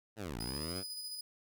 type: linear two-way sweep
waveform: 10% pulse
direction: down then up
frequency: 116.54 to 52.6 to 98.9 Hz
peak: -31 dBFS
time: 0.16-0.84 s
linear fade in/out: 50 ms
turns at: 0.38 s
type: tone with tremolo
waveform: sawtooth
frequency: 4978 Hz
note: D#8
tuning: in tune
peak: -37 dBFS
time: 0.4-1.21 s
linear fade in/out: 5 ms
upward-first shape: square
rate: 14 Hz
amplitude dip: 30%
effects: none